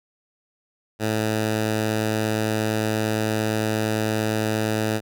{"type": "tone", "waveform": "10% pulse", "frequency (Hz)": 108.7, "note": "A2", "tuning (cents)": -21, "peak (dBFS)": -13, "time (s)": [0.99, 5.01], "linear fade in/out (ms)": 50, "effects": []}